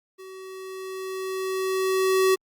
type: tone with level ramp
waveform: square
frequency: 378.6 Hz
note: F#4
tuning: 40 cents sharp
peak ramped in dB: -41 to -17 dBFS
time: 0.18-2.36 s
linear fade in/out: 20 ms
effects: Opus 48 kbps